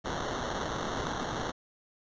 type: noise with sample-and-hold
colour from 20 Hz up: violet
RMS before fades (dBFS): -34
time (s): 0.04-1.52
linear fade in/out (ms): 20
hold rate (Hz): 2450
effects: resampled to 16000 Hz